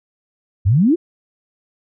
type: exponential sweep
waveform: sine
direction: up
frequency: 85.7 to 370 Hz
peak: -10 dBFS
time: 0.65-0.96 s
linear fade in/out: 20 ms
effects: none